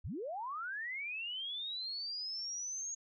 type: linear sweep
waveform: sine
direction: up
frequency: 43.9 to 6645 Hz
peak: -38 dBFS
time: 0.04-2.95 s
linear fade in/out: 10 ms
effects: none